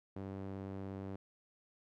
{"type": "tone with band-pass filter", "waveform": "sawtooth", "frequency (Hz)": 97, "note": "G2", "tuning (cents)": -18, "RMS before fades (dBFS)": -44, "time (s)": [0.16, 1.16], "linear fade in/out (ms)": 5, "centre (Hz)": 320, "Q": 0.7, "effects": []}